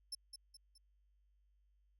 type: tone with echo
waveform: 30% pulse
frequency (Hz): 5290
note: E8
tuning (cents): +5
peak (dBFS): -37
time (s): 0.12-0.15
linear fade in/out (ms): 5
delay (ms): 210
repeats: 3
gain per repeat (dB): -7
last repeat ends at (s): 0.78
effects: added 50 Hz sine -70 dBFS peak until 1.99 s